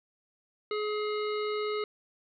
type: harmonic tone with a mistuned harmonic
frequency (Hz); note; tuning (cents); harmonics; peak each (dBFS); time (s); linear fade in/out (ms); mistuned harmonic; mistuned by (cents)
422.3; G#4; +29; 1 / 3 / 5 / 7 / 9 / 10; -30 / -37 / -41 / -46 / -46 / -47; 0.71-1.84; 2; 7; -35
effects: none